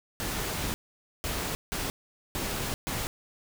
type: noise bursts at uneven times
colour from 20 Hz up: pink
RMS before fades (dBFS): -32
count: 5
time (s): 0.2-0.74 / 1.24-1.55 / 1.72-1.9 / 2.35-2.74 / 2.87-3.07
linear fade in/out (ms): 0
effects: none